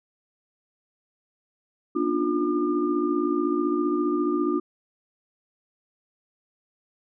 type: tone cluster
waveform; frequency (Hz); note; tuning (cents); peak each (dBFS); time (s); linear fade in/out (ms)
sine; 242.8 / 284.1 / 298.7 / 353.9 / 1204; B3 / C#4 / D4 / F4 / D6; -29 / +43 / +29 / +23 / +43; -31 / -34 / -25 / -25 / -32; 1.95-4.6; 10
effects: none